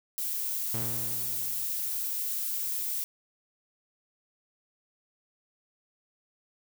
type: noise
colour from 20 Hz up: violet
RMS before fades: -32 dBFS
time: 0.18-3.04 s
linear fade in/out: 0 ms
type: tone with exponential decay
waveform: sawtooth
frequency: 116.54 Hz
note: A#2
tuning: in tune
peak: -29 dBFS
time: 0.74-2.17 s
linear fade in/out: 0 ms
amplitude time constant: 310 ms
effects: none